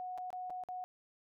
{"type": "tone with dropouts", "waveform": "sine", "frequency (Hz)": 733, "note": "F#5", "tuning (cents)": -16, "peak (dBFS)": -39, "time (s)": [0, 0.84], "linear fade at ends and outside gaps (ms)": 0, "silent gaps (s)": [[0.177, 0.183], [0.304, 0.329], [0.498, 0.504], [0.637, 0.687]], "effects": []}